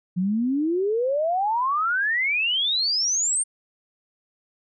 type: exponential sweep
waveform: sine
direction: up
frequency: 174.2 to 8920 Hz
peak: -20 dBFS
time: 0.16-3.44 s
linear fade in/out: 20 ms
effects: none